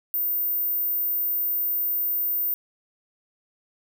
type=tone; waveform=sine; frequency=14530 Hz; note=A#9; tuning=46 cents flat; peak=-22 dBFS; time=0.14-2.54 s; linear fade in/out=0 ms; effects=none